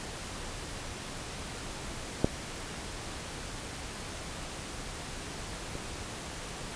clicks, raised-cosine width 2 ms, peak -9 / -25 dBFS, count 2, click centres 2.245 / 5.754 s, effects pink hiss -40 dBFS RMS until 6.75 s + resampled to 22050 Hz

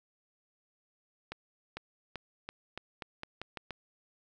accelerating click train, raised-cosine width 0.3 ms, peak -23 dBFS, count 10, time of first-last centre 1.32-3.707 s, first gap 450 ms, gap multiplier 0.86, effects none

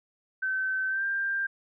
sine tone with pitch glide, 1535 to 1588.2 Hz, G6 to G6, -37 to +22 cents, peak -26 dBFS, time 0.42-1.47 s, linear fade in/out 10 ms, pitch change +59 cents, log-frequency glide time 0.88-1.04 s, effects none

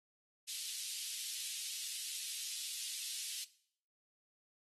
pink high-pass noise, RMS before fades -43 dBFS, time 0.47-3.45 s, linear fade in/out 20 ms, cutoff 3100 Hz, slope 24 dB/octave, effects noise-tail reverb RT60 0.6 s tail -18 dB re dry + AAC 32 kbps

